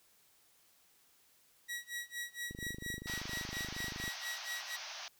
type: tone with tremolo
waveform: sawtooth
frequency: 1919 Hz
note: A#6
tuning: 50 cents sharp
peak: -34 dBFS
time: 1.68-4.77 s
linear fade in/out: 20 ms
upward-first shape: sine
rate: 4.3 Hz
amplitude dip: 95%
type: click train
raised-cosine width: 3 ms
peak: -32 dBFS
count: 41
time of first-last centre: 2.51-4.079 s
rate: 25.5 Hz
type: band-pass noise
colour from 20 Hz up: white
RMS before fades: -46 dBFS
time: 3.07-5.08 s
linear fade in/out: 0 ms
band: 590 to 6200 Hz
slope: 96 dB/octave
effects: white hiss -68 dBFS RMS until 5.19 s